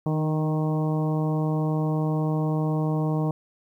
harmonic tone with a mistuned harmonic, 155.56 Hz, D#3, in tune, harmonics 1 / 2 / 3 / 4 / 5 / 6 / 7, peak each -23 / -29 / -33 / -35 / -37 / -39 / -40 dBFS, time 0.06-3.31 s, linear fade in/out 2 ms, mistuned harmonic 2, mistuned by -20 cents, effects 10-bit

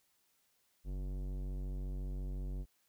sine tone with tanh clipping, 47.2 Hz, F#1, 35 cents sharp, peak -39 dBFS, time 0.84-2.66 s, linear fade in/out 50 ms, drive 17 dB, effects white hiss -75 dBFS RMS until 2.88 s

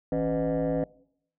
sine tone with frequency modulation, 388.7 Hz, G4, 15 cents flat, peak -22 dBFS, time 0.12-0.84 s, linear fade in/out 2 ms, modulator 113 Hz, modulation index 2.2, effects noise-tail reverb RT60 0.7 s tail -23 dB re dry + tanh soft clip ceiling -22 dBFS

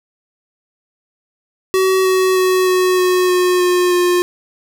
square tone with pitch steps, 378 / 374.7 / 371.5 / 368.3 / 365.1 / 362 / 358.9 / 355.8 Hz, F#4 / F#4 / F#4 / F#4 / F#4 / F#4 / F4 / F4, +37 / +22 / +7 / -8 / -23 / -38 / +47 / +32 cents, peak -12 dBFS, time 1.74-4.22 s, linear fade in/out 0 ms, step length 310 ms, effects none

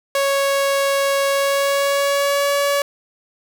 sawtooth tone with pitch glide, 554 to 566.6 Hz, C#5 to C#5, -1 to +38 cents, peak -12 dBFS, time 0.15-2.82 s, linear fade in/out 2 ms, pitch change +39 cents, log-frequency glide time 1.28-2.52 s, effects none

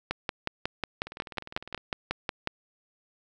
two click trains, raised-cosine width 0.3 ms, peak -24 / -12 dBFS, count 15 / 14, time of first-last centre 1.07-1.777 / 0.11-2.474 s, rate 19.8 / 5.5 Hz, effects none

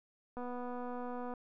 click train, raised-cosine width 1 ms, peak -30 dBFS, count 239, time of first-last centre 0.37-1.337 s, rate 246 Hz, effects none

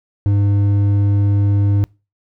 sine tone with hard clipping, 100.9 Hz, G#2, 49 cents flat, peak -13 dBFS, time 0.26-1.84 s, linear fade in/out 0 ms, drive 6 dB, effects noise-tail reverb RT60 0.3 s tail -26 dB re dry

